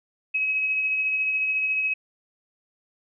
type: tone with tremolo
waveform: sine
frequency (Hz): 2554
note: D#7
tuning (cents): +45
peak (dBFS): -20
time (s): 0.34-1.94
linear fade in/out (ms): 10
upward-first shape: triangle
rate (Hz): 14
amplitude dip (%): 35
effects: none